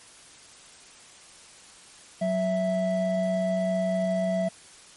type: tone pair together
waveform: triangle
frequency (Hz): 185.43 / 659.3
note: F#3 / E5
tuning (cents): +4 / 0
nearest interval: octave + minor seventh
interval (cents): 2196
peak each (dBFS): -25 / -23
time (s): 2.21-4.49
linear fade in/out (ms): 10
effects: white hiss -50 dBFS RMS until 4.96 s + MP3 48 kbps